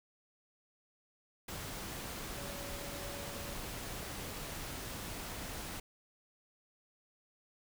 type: tone in noise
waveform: sine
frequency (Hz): 567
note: C#5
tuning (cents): +39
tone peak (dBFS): -49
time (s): 2.37-3.54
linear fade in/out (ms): 5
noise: pink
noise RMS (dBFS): -43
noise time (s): 1.48-5.8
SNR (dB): -9
effects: none